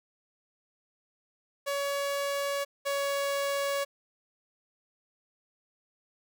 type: tone pair in turn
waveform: sawtooth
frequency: 563 / 560.6 Hz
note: C#5 / C#5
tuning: +27 / +19 cents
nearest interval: unison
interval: 8 cents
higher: first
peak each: -25 / -24 dBFS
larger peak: second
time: 1.66-2.65 / 2.85-3.85 s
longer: second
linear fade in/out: 20 ms
effects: none